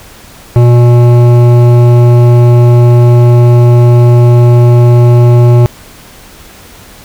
sine tone with hard clipping, 120.6 Hz, B2, 41 cents flat, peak -3 dBFS, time 0.56-5.66 s, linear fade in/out 0 ms, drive 13 dB, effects pink hiss -34 dBFS RMS until 7.04 s

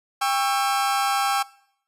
40% pulse chord, C# diminished, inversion second, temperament just, 798.3 / 1108.7 / 1330.5 Hz, G5 / C#6 / E6, +31 / 0 / +16 cents, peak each -22 / -27 / -25 dBFS, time 0.21-1.43 s, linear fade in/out 10 ms, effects noise-tail reverb RT60 0.7 s tail -22 dB re dry + resampled to 32000 Hz

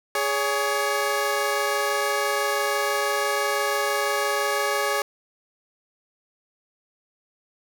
15% pulse tone pair together, 415.3 / 562.4 Hz, G#4 / C#5, 0 / +25 cents, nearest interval perfect fourth, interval 525 cents, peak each -19 / -18 dBFS, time 0.15-5.02 s, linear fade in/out 2 ms, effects none

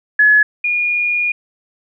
sine tone pair in turn, 1700 / 2434 Hz, G#6 / D#7, +40 / -39 cents, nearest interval tritone, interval 621 cents, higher second, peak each -7 / -14 dBFS, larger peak first, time 0.19-0.43 / 0.64-1.32 s, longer second, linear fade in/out 5 ms, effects none

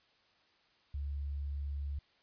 sine tone, 71 Hz, C#2, 42 cents sharp, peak -35 dBFS, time 0.94-1.99 s, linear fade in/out 5 ms, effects white hiss -69 dBFS RMS until 2.22 s + resampled to 11025 Hz

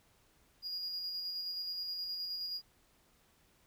triangle tone with tremolo, 4862 Hz, D#8, 41 cents flat, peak -35 dBFS, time 0.62-2.62 s, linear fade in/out 50 ms, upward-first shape square, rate 9.5 Hz, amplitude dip 25%, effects pink hiss -69 dBFS RMS until 3.66 s

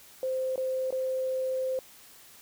sine tone with dropouts, 520 Hz, C5, 11 cents flat, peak -27 dBFS, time 0.23-1.79 s, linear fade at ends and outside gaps 1 ms, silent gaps 0.558-0.578 / 0.906-0.925 s, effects white hiss -53 dBFS RMS until 2.41 s

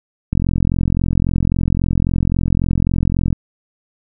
click train, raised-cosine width 5 ms, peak -4 dBFS, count 132, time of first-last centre 0.33-3.328 s, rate 43.7 Hz, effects none

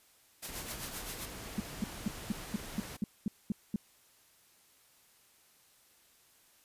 white noise with tremolo, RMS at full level -40 dBFS, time 0.42-1.26 s, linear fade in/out 10 ms, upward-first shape triangle, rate 7.7 Hz, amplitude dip 85%
pink noise, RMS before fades -45 dBFS, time 0.48-2.97 s, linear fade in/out 10 ms
sine tone bursts, 207.7 Hz, G#3, in tune, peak -28 dBFS, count 10, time 1.58-3.76 s, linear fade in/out 2 ms, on 20 ms, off 220 ms
effects white hiss -65 dBFS RMS until 6.64 s + resampled to 32000 Hz

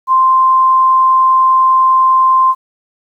sine tone, 1045 Hz, C6, 2 cents flat, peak -6 dBFS, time 0.07-2.55 s, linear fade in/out 50 ms, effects 8-bit

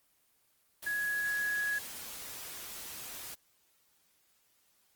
sine tone in noise, 1673 Hz, G#6, 12 cents sharp, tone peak -30 dBFS, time 0.86-1.79 s, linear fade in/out 10 ms, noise white, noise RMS -44 dBFS, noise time 0.82-3.35 s, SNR +11 dB, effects white hiss -71 dBFS RMS until 4.95 s + Opus 24 kbps

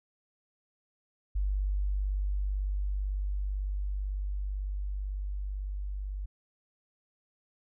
sine tone with level ramp, 49 Hz, G1, in tune, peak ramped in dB -26 to -33 dBFS, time 1.35-6.26 s, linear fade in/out 10 ms, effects none

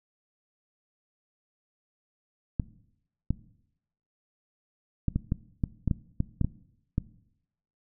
clicks, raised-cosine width 5 ms, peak -13 dBFS, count 12, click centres 2.598 / 3.306 / 5.083 / 5.16 / 5.321 / 5.638 / 5.877 / 5.912 / 6.204 / 6.413 / 6.446 / 6.981 s, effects noise-tail reverb RT60 0.8 s tail -19 dB re dry

